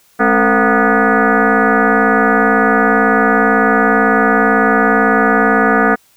sine tone with frequency modulation, 509 Hz, C5, 48 cents flat, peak -8 dBFS, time 0.19-5.96 s, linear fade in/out 20 ms, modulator 240 Hz, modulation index 5, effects white hiss -52 dBFS RMS until 6.16 s

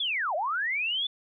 sine linear two-way sweep, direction down then up, 3521 to 579 to 3521 Hz, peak -26 dBFS, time 0-1.07 s, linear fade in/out 5 ms, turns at 0.35 s, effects none

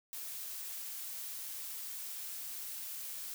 blue noise, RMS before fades -43 dBFS, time 0.13-3.34 s, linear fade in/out 0 ms, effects none

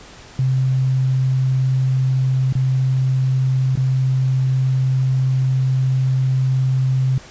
sine tone with dropouts, 130.81 Hz, C3, in tune, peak -14 dBFS, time 0.39-7.18 s, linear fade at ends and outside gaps 2 ms, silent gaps 2.526-2.552 / 3.755-3.774 s, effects pink hiss -41 dBFS RMS until 7.3 s + resampled to 16000 Hz

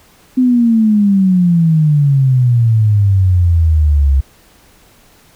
sine exponential sweep, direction down, 258.1 to 66.6 Hz, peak -7 dBFS, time 0.37-4.21 s, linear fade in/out 10 ms, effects pink hiss -47 dBFS RMS until 5.35 s

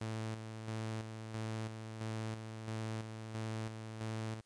sawtooth tone with tremolo, 110.6 Hz, A2, 9 cents sharp, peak -34 dBFS, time 0.01-4.41 s, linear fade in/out 5 ms, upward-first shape square, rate 1.5 Hz, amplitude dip 50%, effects white hiss -74 dBFS RMS until 4.45 s + resampled to 22050 Hz

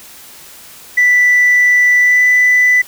sine tone with pitch glide, 1975.5 to 1990.4 Hz, B6 to B6, 0 to +13 cents, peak -5 dBFS, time 0.97-2.82 s, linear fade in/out 10 ms, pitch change +13 cents, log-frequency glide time 2-2.22 s, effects tanh soft clip ceiling -4 dBFS + white hiss -37 dBFS RMS until 2.87 s

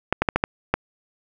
clicks, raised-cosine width 0.5 ms, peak -3 dBFS, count 6, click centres 0.126 / 0.22 / 0.288 / 0.36 / 0.439 / 0.74 s, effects none

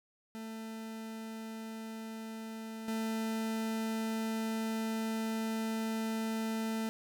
40% pulse tone with level steps, 222.2 Hz, A3, 17 cents sharp, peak -40 / -32 dBFS, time 0.35-6.89 s, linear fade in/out 0 ms, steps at 2.88 s, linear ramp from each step 2 ms, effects none

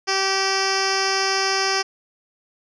10% pulse tone with low-pass filter, 386.7 Hz, G4, 24 cents flat, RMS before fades -21 dBFS, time 0.07-1.83 s, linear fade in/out 20 ms, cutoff 5100 Hz, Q 4.6, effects none

